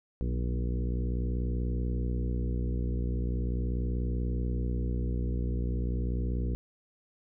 harmonic tone with a mistuned harmonic, 60.4 Hz, B1, 38 cents flat, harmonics 1 / 2 / 3 / 4 / 5 / 6 / 7 / 8, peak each -29 / -35 / -39 / -41 / -43 / -45 / -46 / -47 dBFS, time 0.21-6.55 s, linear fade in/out 0 ms, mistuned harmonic 3, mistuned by +40 cents, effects none

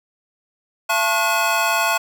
square tone cluster, 678 / 880 / 1091 / 1445 / 2541 Hz, E5 / A5 / C#6 / F#6 / D#7, +49 / 0 / -28 / -41 / +36 cents, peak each -24 dBFS, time 0.89-1.98 s, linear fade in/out 10 ms, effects none

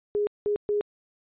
sine tone bursts at uneven times, 414.2 Hz, G#4, 5 cents flat, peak -22 dBFS, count 3, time 0.15-0.27 / 0.46-0.56 / 0.69-0.81 s, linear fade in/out 0 ms, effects resampled to 8000 Hz

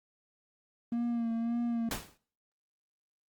triangle tone with vibrato, 233.1 Hz, A#3, in tune, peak -27 dBFS, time 0.92-1.89 s, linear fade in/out 2 ms, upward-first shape sine, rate 1.8 Hz, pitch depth 35 cents each way
pink noise with exponential decay, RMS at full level -31 dBFS, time 1.91-2.17 s, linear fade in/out 2 ms, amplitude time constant 55 ms
effects noise-tail reverb RT60 0.5 s tail -21 dB re dry + Opus 24 kbps

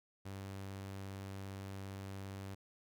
sawtooth tone, 97.4 Hz, G2, 11 cents flat, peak -40 dBFS, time 0.25-2.55 s, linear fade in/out 10 ms, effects none

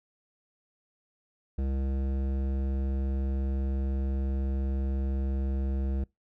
sine tone with hard clipping, 67.1 Hz, C2, 44 cents sharp, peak -29 dBFS, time 1.58-6.04 s, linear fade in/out 5 ms, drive 14 dB, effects noise-tail reverb RT60 0.2 s tail -25 dB re dry

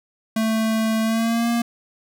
square tone with pitch glide, 221.5 to 234.7 Hz, A3 to A#3, +12 to +12 cents, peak -19 dBFS, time 0.36-1.62 s, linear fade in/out 5 ms, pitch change +100 cents, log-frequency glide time 1.02-1.49 s, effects none

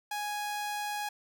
sawtooth tone, 830.6 Hz, G#5, in tune, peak -29 dBFS, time 0.11-1.09 s, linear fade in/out 5 ms, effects none

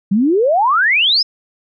sine exponential sweep, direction up, 185 to 5320 Hz, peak -10 dBFS, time 0.11-1.23 s, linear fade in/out 10 ms, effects none

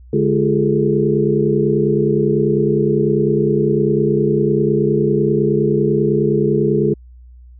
sine tone cluster, 145.4 / 211 / 345.3 / 403.9 / 433.8 Hz, D3 / G#3 / F4 / G#4 / A4, -17 / +28 / -20 / -48 / -25 cents, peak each -19 dBFS, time 0.13-6.94 s, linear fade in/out 5 ms, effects added 61 Hz sine -38 dBFS peak until 7.59 s

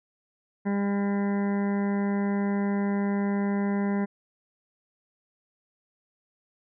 harmonic tone, 200.7 Hz, G3, 41 cents sharp, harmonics 1 / 2 / 3 / 4 / 5 / 7 / 8 / 9 / 10, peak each -24 / -33 / -39 / -39 / -41 / -47 / -46 / -45 / -45 dBFS, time 0.65-4.06 s, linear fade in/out 20 ms, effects none

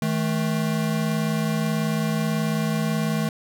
square tone pair together, 158.72 / 217.1 Hz, D#3 / A3, +35 / -23 cents, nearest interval perfect fourth, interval 542 cents, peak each -25 dBFS, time 0.02-3.29 s, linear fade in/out 2 ms, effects none

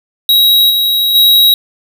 square tone with level steps, 3836 Hz, A#7, 49 cents sharp, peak -6 / -10 / -5 dBFS, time 0.29-1.54 s, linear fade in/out 2 ms, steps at 0.69 / 1.14 s, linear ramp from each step 20 ms, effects none

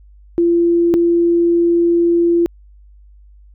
sine tone pair in turn, 341.7 / 341.7 Hz, F4 / F4, -38 / -38 cents, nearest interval unison, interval 0 cents, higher neither, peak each -10 dBFS, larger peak neither, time 0.38-0.94 / 0.94-2.46 s, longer second, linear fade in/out 0 ms, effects added 50 Hz sine -41 dBFS peak until 3.54 s

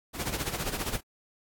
pink noise with tremolo, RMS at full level -30 dBFS, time 0.13-1.01 s, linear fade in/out 50 ms, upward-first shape sine, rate 15 Hz, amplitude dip 70%, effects AAC 64 kbps

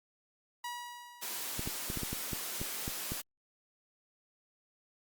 sawtooth tone with exponential decay, 965 Hz, B5, 40 cents flat, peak -33 dBFS, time 0.64-2.02 s, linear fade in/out 5 ms, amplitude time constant 300 ms
white high-pass noise, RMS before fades -39 dBFS, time 1.21-3.22 s, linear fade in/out 20 ms, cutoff 210 Hz, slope 12 dB/octave
clicks, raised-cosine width 3 ms, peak -24 dBFS, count 10, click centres 1.594 / 1.675 / 1.901 / 1.973 / 2.033 / 2.13 / 2.332 / 2.615 / 2.879 / 3.12 s
effects Opus 48 kbps

